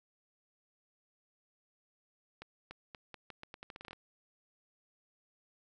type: accelerating click train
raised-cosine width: 0.3 ms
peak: -30 dBFS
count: 15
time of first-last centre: 2.42-3.931 s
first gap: 290 ms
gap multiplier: 0.82
effects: none